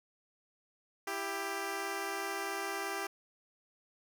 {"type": "tone pair together", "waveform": "10% pulse", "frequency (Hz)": [331.8, 394.6], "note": ["E4", "G4"], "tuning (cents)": [11, 11], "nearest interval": "minor third", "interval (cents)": 300, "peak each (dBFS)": [-33, -28], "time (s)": [1.07, 3.07], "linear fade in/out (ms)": 5, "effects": []}